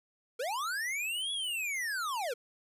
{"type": "linear two-way sweep", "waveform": "square", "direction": "up then down", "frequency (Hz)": [440, 3400, 440], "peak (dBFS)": -33, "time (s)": [0.39, 2.34], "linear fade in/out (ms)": 10, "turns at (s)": 1.32, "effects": ["resampled to 32000 Hz"]}